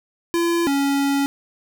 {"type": "tone pair in turn", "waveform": "square", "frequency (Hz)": [340, 279], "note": ["F4", "C#4"], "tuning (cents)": [-46, 11], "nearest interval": "minor third", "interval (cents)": 343, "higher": "first", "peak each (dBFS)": [-18, -18], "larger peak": "neither", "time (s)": [[0.34, 0.67], [0.67, 1.26]], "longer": "second", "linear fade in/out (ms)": 0, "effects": []}